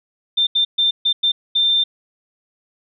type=tone bursts at uneven times; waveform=sine; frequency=3585 Hz; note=A7; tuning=32 cents sharp; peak=-13 dBFS; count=6; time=0.37-0.47 / 0.55-0.65 / 0.78-0.91 / 1.05-1.13 / 1.23-1.32 / 1.55-1.84 s; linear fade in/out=10 ms; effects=none